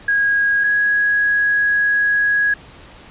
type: tone pair in turn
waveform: sine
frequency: 1643 / 1662.1 Hz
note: G#6 / G#6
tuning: -19 / +1 cents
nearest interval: unison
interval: 20 cents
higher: second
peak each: -13 dBFS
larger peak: neither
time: 0.08-0.64 / 0.64-2.54 s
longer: second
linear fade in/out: 5 ms
effects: pink hiss -42 dBFS RMS until 3.1 s + resampled to 8000 Hz